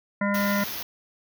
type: harmonic tone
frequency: 202 Hz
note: G#3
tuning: 48 cents flat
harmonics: 1 / 3 / 5 / 7 / 9 / 10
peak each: -24 / -29 / -31 / -32 / -34 / -34 dBFS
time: 0.21-0.64 s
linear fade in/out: 5 ms
type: band-stop noise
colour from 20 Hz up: white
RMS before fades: -33 dBFS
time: 0.34-0.83 s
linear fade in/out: 5 ms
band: 6500 to 11000 Hz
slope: 96 dB/octave
effects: none